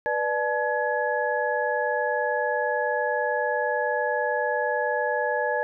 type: tone cluster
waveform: sine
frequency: 492 / 592 / 863 / 1682 Hz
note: B4 / D5 / A5 / G#6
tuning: -7 / +14 / -34 / +22 cents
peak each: -28 dBFS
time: 0.06-5.63 s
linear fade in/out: 0 ms
effects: none